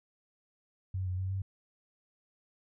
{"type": "tone with pitch steps", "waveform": "sine", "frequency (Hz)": [93.9, 91.4, 94.2, 96.3], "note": ["F#2", "F#2", "F#2", "G2"], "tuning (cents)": [26, -21, 32, -30], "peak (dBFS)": -31, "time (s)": [0.94, 1.42], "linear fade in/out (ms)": 5, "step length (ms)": 120, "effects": []}